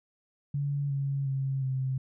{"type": "tone with pitch steps", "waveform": "sine", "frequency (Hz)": [142.3, 138.65, 135.09, 131.63], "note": ["C#3", "C#3", "C#3", "C3"], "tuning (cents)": [46, 1, -44, 11], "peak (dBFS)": -27, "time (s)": [0.54, 1.98], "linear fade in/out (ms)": 5, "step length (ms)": 360, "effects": []}